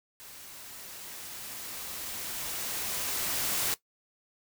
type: noise with level ramp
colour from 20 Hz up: white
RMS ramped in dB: -48 to -29 dBFS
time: 0.2-3.74 s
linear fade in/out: 0 ms
effects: noise-tail reverb RT60 0.1 s tail -17 dB re dry